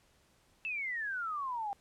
sine exponential sweep, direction down, 2676 to 784 Hz, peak -34 dBFS, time 0.65-1.73 s, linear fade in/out 0 ms, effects pink hiss -68 dBFS RMS until 1.8 s + low-pass 11000 Hz 12 dB/octave

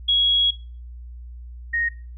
sine tone pair in turn, 3322 / 1864.4 Hz, G#7 / A#6, 0 / 0 cents, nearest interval minor seventh, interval 1000 cents, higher first, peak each -15 / -20 dBFS, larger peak first, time 0.08-0.51 / 1.73-1.89 s, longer first, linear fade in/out 10 ms, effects noise-tail reverb RT60 0.4 s tail -19 dB re dry + added 60 Hz sine -35 dBFS peak until 2.17 s

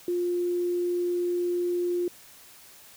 sine tone, 352.3 Hz, F4, 15 cents sharp, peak -24 dBFS, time 0.08-2.08 s, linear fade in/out 2 ms, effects white hiss -51 dBFS RMS until 2.96 s

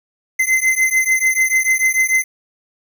square beating tone pair, 2057 / 2063.8 Hz, C7 / C7, -30 / -24 cents, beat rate 6.8 Hz, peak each -17 dBFS, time 0.39-2.24 s, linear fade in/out 10 ms, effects none

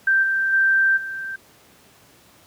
sine tone with level steps, 1568 Hz, G6, in tune, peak -14 / -18 / -14 / -27 dBFS, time 0.07-1.36 s, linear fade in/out 5 ms, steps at 0.22 / 0.52 / 0.96 s, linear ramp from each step 20 ms, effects pink hiss -52 dBFS RMS until 2.46 s + high-pass 100 Hz 12 dB/octave

